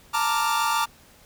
45% pulse chord, Bb major seventh, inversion third, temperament equal with one note detuned, 880 / 927 / 1174.7 / 1396.9 Hz, A5 / Bb5 / D6 / F6, 0 / -10 / 0 / 0 cents, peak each -28 / -26 / -25 / -30 dBFS, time 0.13-0.86 s, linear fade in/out 20 ms, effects pink hiss -53 dBFS RMS until 1.25 s

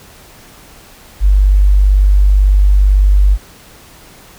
sine tone, 49 Hz, G1, in tune, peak -5 dBFS, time 1.2-3.38 s, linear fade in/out 50 ms, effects pink hiss -40 dBFS RMS until 4.38 s

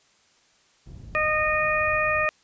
white low-pass noise, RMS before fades -41 dBFS, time 0.86-2.26 s, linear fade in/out 10 ms, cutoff 110 Hz, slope 12 dB/octave
harmonic tone, 615 Hz, D#5, 20 cents flat, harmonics 1 / 2 / 3 / 4, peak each -26 / -26 / -26 / -26 dBFS, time 1.15-2.29 s, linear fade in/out 0 ms
effects white hiss -61 dBFS RMS until 2.43 s + resampled to 16000 Hz

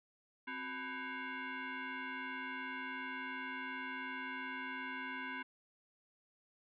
sine tone with frequency modulation, 261.6 Hz, C4, in tune, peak -40 dBFS, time 0.47-5.43 s, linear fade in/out 10 ms, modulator 627 Hz, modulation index 3.5, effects none

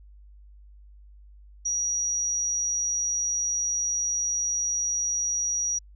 sine tone, 5770 Hz, F#8, 44 cents flat, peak -24 dBFS, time 1.65-5.79 s, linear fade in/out 10 ms, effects added 50 Hz sine -47 dBFS peak until 5.95 s

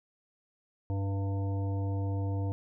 harmonic tone with a mistuned harmonic, 98 Hz, G2, in tune, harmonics 1 / 3 / 5 / 7 / 9, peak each -29 / -39 / -43 / -46 / -48 dBFS, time 0.9-2.52 s, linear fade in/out 0 ms, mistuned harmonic 9, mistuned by +42 cents, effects none

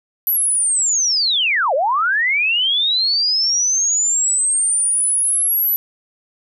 sine linear two-way sweep, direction down then up, 12000 to 503 to 12000 Hz, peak -14 dBFS, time 0.27-5.76 s, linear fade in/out 0 ms, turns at 1.74 s, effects none

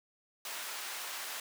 pink high-pass noise, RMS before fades -41 dBFS, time 0.45-1.4 s, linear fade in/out 2 ms, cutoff 1000 Hz, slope 12 dB/octave, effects none

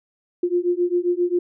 sine beating tone pair, 349.2 / 356.7 Hz, F4 / F4, 0 / +37 cents, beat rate 7.5 Hz, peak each -21 dBFS, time 0.43-1.39 s, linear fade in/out 5 ms, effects none

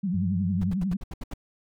sine tone with vibrato, 185 Hz, F#3, in tune, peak -24 dBFS, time 0.03-0.97 s, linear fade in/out 10 ms, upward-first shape triangle, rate 11 Hz, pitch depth 180 cents each way
sine tone, 95 Hz, F#2, 46 cents sharp, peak -28 dBFS, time 0.14-0.71 s, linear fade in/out 5 ms
brown noise bursts, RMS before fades -33 dBFS, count 8, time 0.61-1.338 s, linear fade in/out 5 ms, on 28 ms, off 72 ms
effects none

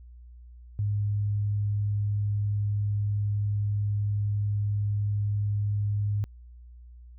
sine tone, 103.1 Hz, G#2, 12 cents flat, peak -24 dBFS, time 0.79-6.24 s, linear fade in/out 0 ms, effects added 60 Hz sine -45 dBFS peak until 7.18 s

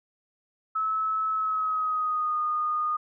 sine tone with pitch glide, 1298 to 1228 Hz, E6 to D#6, -27 to -23 cents, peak -24 dBFS, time 0.75-2.97 s, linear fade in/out 10 ms, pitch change -96 cents, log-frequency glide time 1.31-2.39 s, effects none

